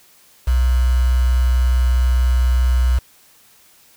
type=tone with quantisation; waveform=sine; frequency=62.3 Hz; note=B1; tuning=16 cents sharp; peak=-12 dBFS; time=0.47-2.99 s; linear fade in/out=10 ms; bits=5; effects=white hiss -51 dBFS RMS until 3.96 s